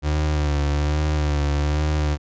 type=tone with vibrato; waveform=35% pulse; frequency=74.3 Hz; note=D2; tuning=21 cents sharp; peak=-17 dBFS; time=0.02-2.18 s; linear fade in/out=50 ms; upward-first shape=sine; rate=1.2 Hz; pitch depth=45 cents each way; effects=resampled to 16000 Hz